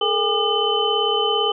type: tone cluster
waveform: sine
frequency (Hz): 421.8 / 459.5 / 810 / 1205 / 3039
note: G#4 / A#4 / G#5 / D6 / F#7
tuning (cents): +27 / -25 / -43 / +44 / +46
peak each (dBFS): -23 / -25 / -25 / -25 / -21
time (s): 0.01-1.52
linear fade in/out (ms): 5
effects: none